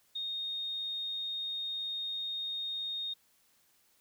sine tone, 3701 Hz, A#7, 13 cents flat, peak -34 dBFS, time 0.15-3.14 s, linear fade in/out 10 ms, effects white hiss -69 dBFS RMS until 4 s

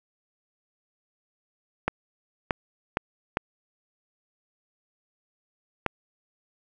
clicks, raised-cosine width 0.5 ms, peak -8 dBFS, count 5, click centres 1.88 / 2.508 / 2.971 / 3.371 / 5.863 s, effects none

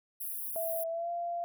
white high-pass noise, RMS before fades -38 dBFS, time 0.2-0.84 s, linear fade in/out 10 ms, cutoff 10000 Hz, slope 96 dB/octave
sine tone with pitch glide, 658 to 689.9 Hz, E5 to F5, -3 to -21 cents, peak -32 dBFS, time 0.56-1.44 s, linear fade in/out 0 ms, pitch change +82 cents, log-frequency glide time 0.88-1.1 s
effects none

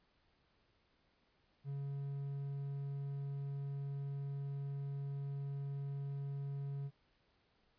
triangle tone, 139.7 Hz, C#3, 14 cents sharp, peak -37 dBFS, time 1.64-6.91 s, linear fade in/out 50 ms, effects pink hiss -75 dBFS RMS until 7.78 s + resampled to 11025 Hz

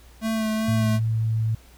square tone with vibrato, 220 Hz, A3, in tune, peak -23 dBFS, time 0.21-1 s, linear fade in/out 50 ms, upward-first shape sine, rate 2.5 Hz, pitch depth 21 cents each way
sine tone with pitch glide, 112.2 to 111.36 Hz, A2 to A2, +34 to +21 cents, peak -20 dBFS, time 0.68-1.55 s, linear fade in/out 5 ms, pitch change -13 cents, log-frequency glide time 0.9-1.41 s
effects added 60 Hz sine -48 dBFS peak until 1.77 s + pink hiss -54 dBFS RMS until 1.77 s

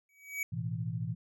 square tone with exponential growth, 2270 Hz, C#7, 41 cents sharp, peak -30 dBFS, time 0.09-0.43 s, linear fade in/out 2 ms, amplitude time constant 72 ms
sine chord, A suspended second, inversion none, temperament just, 110 / 123.75 / 165 Hz, A2 / B2 / E3, 0 / +4 / +2 cents, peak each -37 dBFS, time 0.52-1.15 s, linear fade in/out 10 ms
effects none

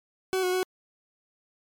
40% pulse tone with pitch steps, 376.5 / 364.7 / 370.3 Hz, F#4 / F#4 / F#4, +30 / -25 / +1 cents, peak -23 dBFS, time 0.33-0.63 s, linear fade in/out 0 ms, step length 100 ms, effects MP3 96 kbps

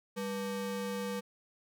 square ring-modulated tone, 342.9 Hz, F4, 32 cents flat, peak -32 dBFS, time 0.16-1.21 s, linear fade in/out 20 ms, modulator 144 Hz, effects none

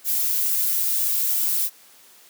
violet noise with flanger, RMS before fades -22 dBFS, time 0.04-1.7 s, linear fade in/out 50 ms, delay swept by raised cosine 1.7 to 5.2 ms, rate 1 Hz, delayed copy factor +0.65, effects white hiss -51 dBFS RMS until 2.29 s + high-pass 200 Hz 12 dB/octave

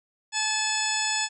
harmonic tone with a mistuned harmonic, 863 Hz, A5, 34 cents flat, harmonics 1 / 2 / 3 / 4 / 5 / 6 / 8 / 9, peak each -32 / -32 / -32 / -33 / -37 / -32 / -31 / -32 dBFS, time 0.32-1.29 s, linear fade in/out 50 ms, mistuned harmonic 9, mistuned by +35 cents, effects none

